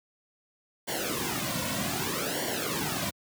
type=noise with flanger; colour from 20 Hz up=pink; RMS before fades=-31 dBFS; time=0.87-3.11 s; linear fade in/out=20 ms; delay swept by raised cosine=0.78 to 2.48 ms; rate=0.64 Hz; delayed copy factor=-0.85; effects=high-pass 100 Hz 12 dB/octave

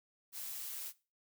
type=noise with amplitude modulation; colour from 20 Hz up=blue; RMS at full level=-42 dBFS; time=0.32-0.93 s; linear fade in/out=50 ms; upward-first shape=sine; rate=137 Hz; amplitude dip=30%; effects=noise-tail reverb RT60 0.3 s tail -18 dB re dry

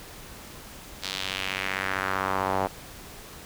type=tone with band-pass filter sweep; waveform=sawtooth; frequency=95.5 Hz; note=G2; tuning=45 cents flat; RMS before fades=-29 dBFS; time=1.02-2.68 s; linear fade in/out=20 ms; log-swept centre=4300 to 760 Hz; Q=2; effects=pink hiss -44 dBFS RMS until 3.45 s

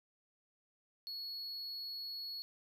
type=tone; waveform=triangle; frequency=4361 Hz; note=C#8; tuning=29 cents flat; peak=-40 dBFS; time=1.07-2.42 s; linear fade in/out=0 ms; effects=none

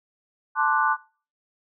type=chord; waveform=sine; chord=D dominant seventh; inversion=second; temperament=equal; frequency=880 / 1046.5 / 1174.7 / 1480 Hz; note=A5 / C6 / D6 / F#6; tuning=0 / 0 / 0 / 0 cents; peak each=-24 / -26 / -24 / -24 dBFS; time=0.55-0.97 s; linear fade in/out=50 ms; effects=noise-tail reverb RT60 0.4 s tail -22 dB re dry

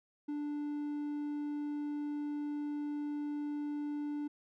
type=tone; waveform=triangle; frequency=293.7 Hz; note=D4; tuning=in tune; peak=-33 dBFS; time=0.28-4.28 s; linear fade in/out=10 ms; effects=none

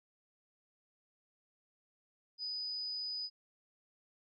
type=tone; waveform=sine; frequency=4978 Hz; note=D#8; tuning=in tune; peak=-37 dBFS; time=2.38-3.3 s; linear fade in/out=50 ms; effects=none

